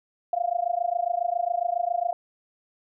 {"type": "tone with amplitude modulation", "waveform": "sine", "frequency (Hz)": 698.5, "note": "F5", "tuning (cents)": 0, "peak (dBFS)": -19, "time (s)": [0.33, 2.13], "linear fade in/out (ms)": 2, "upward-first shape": "sine", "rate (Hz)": 27.3, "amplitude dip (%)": 95, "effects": []}